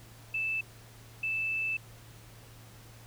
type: tone bursts at uneven times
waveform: sine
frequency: 2637 Hz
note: E7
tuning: in tune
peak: -29 dBFS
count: 2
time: 0.34-0.61 / 1.23-1.77 s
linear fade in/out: 5 ms
effects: added 114 Hz sine -52 dBFS peak until 3.06 s + pink hiss -55 dBFS RMS until 3.06 s